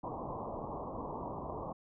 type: low-pass noise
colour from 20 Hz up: white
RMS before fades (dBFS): -41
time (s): 0.03-1.73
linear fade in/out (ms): 10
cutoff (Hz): 1100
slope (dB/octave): 96
effects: none